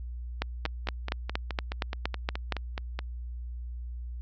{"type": "two click trains", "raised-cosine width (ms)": 0.3, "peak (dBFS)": [-12, -17], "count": [10, 12], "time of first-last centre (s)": [[0.42, 2.523], [0.66, 2.991]], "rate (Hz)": [4.28, 4.72], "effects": ["added 60 Hz sine -35 dBFS peak until 4.21 s", "resampled to 16000 Hz"]}